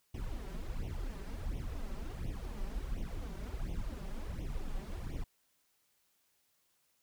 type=noise with flanger; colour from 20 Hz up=brown; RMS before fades=-39 dBFS; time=0.14-5.24 s; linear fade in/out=5 ms; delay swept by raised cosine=0.32 to 5.22 ms; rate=1.4 Hz; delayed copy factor=+0.9; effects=white hiss -75 dBFS RMS until 7.02 s